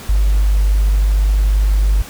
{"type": "tone", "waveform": "sine", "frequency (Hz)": 50.2, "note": "G1", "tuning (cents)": 42, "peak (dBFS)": -9, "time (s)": [0.09, 2.02], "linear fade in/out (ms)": 5, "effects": ["tanh soft clip ceiling -5 dBFS", "pink hiss -34 dBFS RMS until 2.09 s"]}